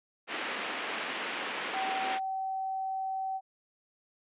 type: band-pass noise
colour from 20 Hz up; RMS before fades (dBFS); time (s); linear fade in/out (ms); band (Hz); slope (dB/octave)
white; -36; 0.27-2.2; 50; 230 to 3000; 24
type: tone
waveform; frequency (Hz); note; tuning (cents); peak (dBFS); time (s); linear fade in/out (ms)
sine; 766; G5; -40; -31; 1.72-3.41; 50
effects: resampled to 8000 Hz